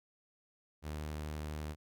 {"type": "tone", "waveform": "sawtooth", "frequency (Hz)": 76, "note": "D#2", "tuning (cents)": -40, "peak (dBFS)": -35, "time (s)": [0.82, 1.76], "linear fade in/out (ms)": 50, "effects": []}